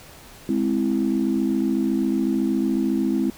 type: chord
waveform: sine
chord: Ab augmented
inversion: none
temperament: equal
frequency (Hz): 207.7 / 261.6 / 329.6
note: Ab3 / C4 / E4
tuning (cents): 0 / 0 / 0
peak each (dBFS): -23 / -22 / -23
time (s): 0.49-3.3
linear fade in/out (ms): 2
effects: tanh soft clip ceiling -11 dBFS + pink hiss -45 dBFS RMS until 3.37 s